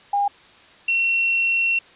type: tone pair in turn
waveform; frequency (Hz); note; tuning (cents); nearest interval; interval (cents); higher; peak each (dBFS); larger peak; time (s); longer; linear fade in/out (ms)
sine; 809 / 2721; G#5 / F7; -46 / -46; octave + major sixth; 2100; second; -17; neither; 0.13-0.28 / 0.88-1.79; second; 5
effects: white hiss -49 dBFS RMS until 1.95 s + resampled to 8000 Hz